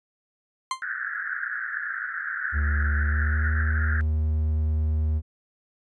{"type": "tone with exponential decay", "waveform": "40% pulse", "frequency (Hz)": 1046.5, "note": "C6", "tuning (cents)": 0, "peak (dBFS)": -20, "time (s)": [0.71, 0.83], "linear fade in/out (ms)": 2, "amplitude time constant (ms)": 24}
{"type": "band-pass noise", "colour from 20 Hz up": "pink", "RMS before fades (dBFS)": -31, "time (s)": [0.82, 4.01], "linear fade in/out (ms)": 0, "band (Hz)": [1400, 1800], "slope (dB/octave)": 96}
{"type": "tone with pitch glide", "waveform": "triangle", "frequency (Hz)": [73.4, 77.36], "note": ["D2", "D#2"], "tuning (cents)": [0, -9], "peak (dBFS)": -19, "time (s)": [2.52, 5.22], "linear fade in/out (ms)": 50, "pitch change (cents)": 91, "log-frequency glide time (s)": [2.97, 3.53]}
{"effects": ["resampled to 22050 Hz"]}